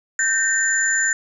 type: tone cluster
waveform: sine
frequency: 1563 / 1822 / 7070 Hz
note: G6 / A#6 / A8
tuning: -6 / -40 / +7 cents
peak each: -21 dBFS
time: 0.19-1.13 s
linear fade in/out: 2 ms
effects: none